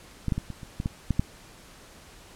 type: clicks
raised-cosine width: 5 ms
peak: -14 / -12 / -16 / -23 / -27 / -17 / -14 / -11 / -9 dBFS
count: 9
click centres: 0.283 / 0.322 / 0.38 / 0.503 / 0.632 / 0.801 / 0.859 / 1.107 / 1.195 s
effects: pink hiss -50 dBFS RMS until 2.35 s + low-pass 11000 Hz 12 dB/octave